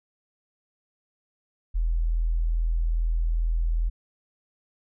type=tone; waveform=sine; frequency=41.2 Hz; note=E1; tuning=in tune; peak=-21 dBFS; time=1.74-3.9 s; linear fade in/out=20 ms; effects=none